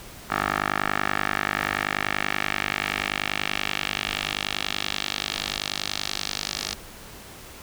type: tone with band-pass filter sweep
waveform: 10% pulse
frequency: 50.4 Hz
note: G1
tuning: 49 cents sharp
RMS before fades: -28 dBFS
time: 0.3-6.74 s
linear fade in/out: 5 ms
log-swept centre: 1400 to 4900 Hz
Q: 1.8
effects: pink hiss -43 dBFS RMS until 7.62 s